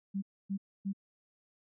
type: tone bursts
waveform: sine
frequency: 196 Hz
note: G3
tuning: in tune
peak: -31 dBFS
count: 3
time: 0.14-0.932 s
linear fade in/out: 20 ms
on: 84 ms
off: 270 ms
effects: none